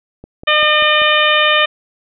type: click train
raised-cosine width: 2 ms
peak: -20 dBFS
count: 5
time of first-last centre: 0.24-1.018 s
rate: 5.14 Hz
type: harmonic tone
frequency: 606 Hz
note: D#5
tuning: 46 cents flat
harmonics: 1 / 2 / 3 / 4 / 5 / 6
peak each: -17 / -16 / -16 / -17 / -16 / -20 dBFS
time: 0.47-1.66 s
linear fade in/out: 10 ms
effects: none